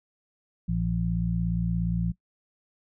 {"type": "harmonic tone", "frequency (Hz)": 57.1, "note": "A#1", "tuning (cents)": -35, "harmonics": [1, 2, 3], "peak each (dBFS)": [-30, -31, -26], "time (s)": [0.68, 2.12], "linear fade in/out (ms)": 10, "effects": ["noise-tail reverb RT60 0.1 s tail -20 dB re dry"]}